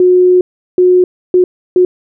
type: tone bursts at uneven times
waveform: sine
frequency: 363.3 Hz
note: F#4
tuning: 32 cents flat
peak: -4 dBFS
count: 4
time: 0-0.41 / 0.78-1.04 / 1.34-1.44 / 1.76-1.85 s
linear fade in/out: 2 ms
effects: none